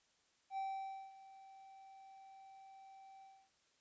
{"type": "tone with ADSR envelope", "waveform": "triangle", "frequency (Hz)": 775, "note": "G5", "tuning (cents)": -20, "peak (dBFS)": -36, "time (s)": [0.5, 3.5], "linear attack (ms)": 74, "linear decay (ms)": 540, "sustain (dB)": -18, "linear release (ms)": 280, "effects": ["white hiss -75 dBFS RMS until 3.8 s", "resampled to 16000 Hz"]}